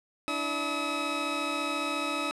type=tone cluster; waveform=20% pulse; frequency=290.2 / 324.6 / 1280 Hz; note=D4 / E4 / D#6; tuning=-21 / -27 / +49 cents; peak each=-29 / -32 / -26 dBFS; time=0.28-2.31 s; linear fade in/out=0 ms; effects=low-pass 8000 Hz 12 dB/octave